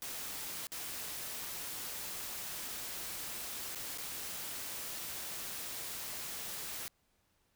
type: noise with dropouts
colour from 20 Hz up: white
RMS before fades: -42 dBFS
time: 0.02-6.88 s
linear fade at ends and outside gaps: 0 ms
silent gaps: 0.67-0.719 / 3.749-3.757 / 3.976-3.983 s
effects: pink hiss -75 dBFS RMS until 7.55 s